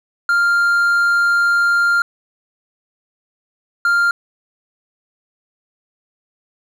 triangle tone bursts at uneven times, 1396.9 Hz, F6, in tune, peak -10 dBFS, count 2, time 0.29-2.02 / 3.85-4.11 s, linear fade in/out 2 ms, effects none

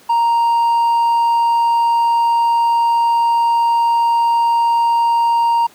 triangle tone with hard clipping, 932.3 Hz, A#5, in tune, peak -12 dBFS, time 0.09-5.67 s, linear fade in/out 10 ms, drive 5 dB, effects pink hiss -46 dBFS RMS until 5.74 s + high-pass 200 Hz 12 dB/octave

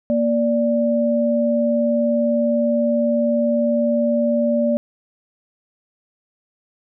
sine tone pair together, 234.8 / 585.4 Hz, A#3 / D5, +13 / -6 cents, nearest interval octave + major third, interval 1581 cents, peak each -18 dBFS, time 0.1-4.77 s, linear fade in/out 0 ms, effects none

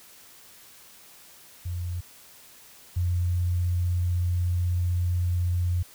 sine tone pair in turn, 88 / 88.4 Hz, F2 / F2, +14 / +22 cents, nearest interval unison, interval 8 cents, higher second, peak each -28 / -22 dBFS, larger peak second, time 1.65-2.01 / 2.96-5.83 s, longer second, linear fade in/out 10 ms, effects white hiss -51 dBFS RMS until 5.94 s

